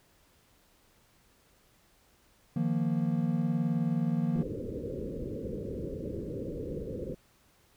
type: chord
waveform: triangle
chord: Eb suspended second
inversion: none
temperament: equal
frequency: 155.56 / 174.61 / 233.1 Hz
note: Eb3 / F3 / Bb3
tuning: 0 / 0 / 0 cents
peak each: -29 dBFS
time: 2.56-4.43 s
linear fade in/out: 5 ms
type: low-pass noise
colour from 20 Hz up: white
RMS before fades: -37 dBFS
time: 4.35-7.15 s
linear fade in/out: 10 ms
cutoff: 540 Hz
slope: 96 dB/octave
effects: pink hiss -65 dBFS RMS until 7.76 s